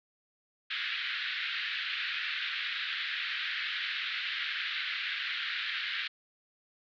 pink band-pass noise, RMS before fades -35 dBFS, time 0.7-6.08 s, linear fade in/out 10 ms, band 1500 to 4000 Hz, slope 48 dB/octave, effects none

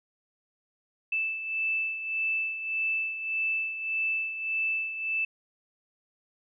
sine beating tone pair, 2637 / 2638.7 Hz, E7 / E7, 0 / +1 cents, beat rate 1.7 Hz, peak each -28 / -35 dBFS, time 1.12-5.25 s, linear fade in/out 5 ms, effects none

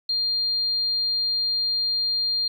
sine tone, 4200 Hz, C8, 6 cents sharp, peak -21 dBFS, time 0.09-2.48 s, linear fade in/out 5 ms, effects 10-bit

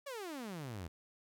sawtooth exponential sweep, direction down, 587.3 to 77.78 Hz, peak -38 dBFS, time 0.06-0.88 s, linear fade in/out 10 ms, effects none

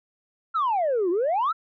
sine exponential two-way sweep, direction down then up, 1390 to 334.8 to 1390 Hz, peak -19 dBFS, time 0.54-1.53 s, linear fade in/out 20 ms, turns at 1.1 s, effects tanh soft clip ceiling -18 dBFS

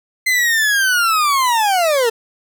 40% pulse linear sweep, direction down, 2068 to 440 Hz, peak -12 dBFS, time 0.26-2.1 s, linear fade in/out 10 ms, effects none

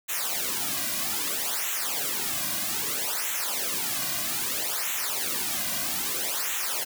white noise with flanger, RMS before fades -29 dBFS, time 0.08-6.85 s, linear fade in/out 20 ms, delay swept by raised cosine 0.2 to 2.3 ms, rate 0.62 Hz, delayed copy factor -1, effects none

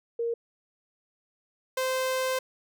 sine / sawtooth tone pair in turn, 466.2 / 518.7 Hz, A#4 / C5, 0 / -15 cents, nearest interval major second, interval 185 cents, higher second, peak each -26 / -22 dBFS, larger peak second, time 0.19-0.34 / 1.77-2.39 s, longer second, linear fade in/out 5 ms, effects none

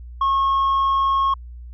sine tone, 1089 Hz, C#6, 31 cents flat, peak -13 dBFS, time 0.21-1.34 s, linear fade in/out 5 ms, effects tanh soft clip ceiling -15 dBFS + added 60 Hz sine -34 dBFS peak until 1.73 s

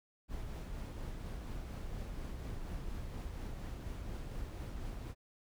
brown noise with tremolo, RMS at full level -41 dBFS, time 0.28-5.15 s, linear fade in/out 50 ms, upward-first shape triangle, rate 4.2 Hz, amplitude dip 30%, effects none

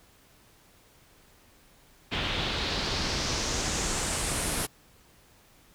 pink noise with low-pass filter sweep, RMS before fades -30 dBFS, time 2.11-4.67 s, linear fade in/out 20 ms, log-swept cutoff 3100 to 11000 Hz, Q 2.7, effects pink hiss -59 dBFS RMS until 5.74 s

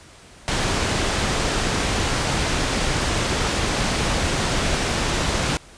pink low-pass noise, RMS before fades -22 dBFS, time 0.48-5.57 s, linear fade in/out 0 ms, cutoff 7500 Hz, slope 12 dB/octave, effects pink hiss -46 dBFS RMS until 5.77 s + resampled to 22050 Hz

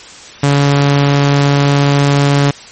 sawtooth tone, 141.8 Hz, C#3, 40 cents sharp, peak -4 dBFS, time 0.43-2.51 s, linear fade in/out 5 ms, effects white hiss -34 dBFS RMS until 2.71 s + MP3 32 kbps

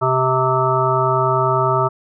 harmonic tone, 130 Hz, C3, 11 cents flat, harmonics 1 / 3 / 5 / 7 / 9 / 10, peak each -21 / -21 / -21 / -21 / -21 / -21 dBFS, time 0.01-1.89 s, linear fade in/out 20 ms, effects none

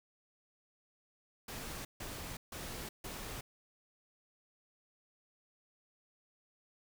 pink noise bursts, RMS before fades -44 dBFS, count 4, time 1.48-3.41 s, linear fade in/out 5 ms, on 370 ms, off 150 ms, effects none

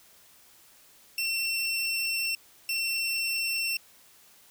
25% pulse tone bursts at uneven times, 2705 Hz, E7, 44 cents sharp, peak -23 dBFS, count 2, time 1.18-2.35 / 2.69-3.77 s, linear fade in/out 2 ms, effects white hiss -57 dBFS RMS until 4.5 s

